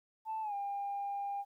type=tone with pitch glide; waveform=sine; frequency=880 to 802.3 Hz; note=A5 to G5; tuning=0 to +40 cents; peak=-34 dBFS; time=0.25-1.45 s; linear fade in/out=50 ms; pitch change=-160 cents; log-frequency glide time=0.42-0.54 s; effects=tanh soft clip ceiling -31 dBFS + 12-bit